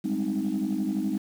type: chord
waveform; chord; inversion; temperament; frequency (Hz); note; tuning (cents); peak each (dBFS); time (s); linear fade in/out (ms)
sine; Ab major seventh; third; equal; 196 / 207.7 / 261.6 / 311.1; G3 / Ab3 / C4 / Eb4; 0 / 0 / 0 / 0; -30 / -29 / -30 / -29; 0.04-1.18; 10
effects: tanh soft clip ceiling -19 dBFS + 8-bit